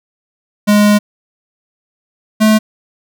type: tone pair in turn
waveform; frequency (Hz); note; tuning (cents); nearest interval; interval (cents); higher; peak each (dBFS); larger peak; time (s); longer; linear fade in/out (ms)
square; 207.7 / 216.4; G#3 / A3; 0 / -29; minor second; 71; second; -7; neither; 0.67-0.99 / 2.4-2.59; first; 20
effects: none